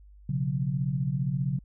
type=chord; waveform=sine; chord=B suspended second; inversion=none; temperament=equal with one note detuned; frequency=123.47 / 138.59 / 180.35 Hz; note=B2 / C#3 / F#3; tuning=0 / 0 / -44 cents; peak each=-33 / -27 / -32 dBFS; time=0.29-1.59 s; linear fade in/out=5 ms; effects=added 50 Hz sine -49 dBFS peak until 1.64 s